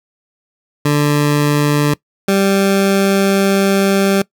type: tone pair in turn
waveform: 20% pulse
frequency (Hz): 146.83 / 195.99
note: D3 / G3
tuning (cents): 0 / 0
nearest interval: perfect fourth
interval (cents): 500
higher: second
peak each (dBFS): -6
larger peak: neither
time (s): 0.85-1.94 / 2.28-4.22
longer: second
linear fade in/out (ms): 5
effects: noise-tail reverb RT60 0.1 s tail -22 dB re dry